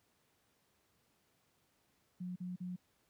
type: tone bursts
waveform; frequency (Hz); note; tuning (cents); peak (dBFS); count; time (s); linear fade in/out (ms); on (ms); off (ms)
sine; 180.3; F#3; -45; -39; 3; 2.2-2.762; 10; 160; 41
effects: pink hiss -75 dBFS RMS until 3.09 s + high-pass 80 Hz 12 dB/octave